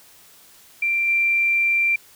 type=tone with level steps; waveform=sine; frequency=2361 Hz; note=D7; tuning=9 cents sharp; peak=-18 / -16 dBFS; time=0.82-1.96 s; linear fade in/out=5 ms; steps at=1.07 s; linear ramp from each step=20 ms; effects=white hiss -50 dBFS RMS until 2.15 s